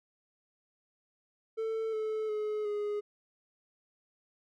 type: tone with pitch steps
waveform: triangle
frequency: 445.1 / 434.9 / 425 / 415.3 Hz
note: A4 / A4 / G#4 / G#4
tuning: +20 / -20 / +40 / 0 cents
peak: -29 dBFS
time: 1.57-3.01 s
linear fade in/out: 20 ms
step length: 360 ms
effects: none